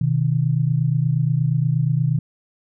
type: tone pair together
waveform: sine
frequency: 127 / 155.45 Hz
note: B2 / D#3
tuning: +49 / -1 cents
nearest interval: minor third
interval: 350 cents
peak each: -19 dBFS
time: 0.01-2.19 s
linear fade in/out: 5 ms
effects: none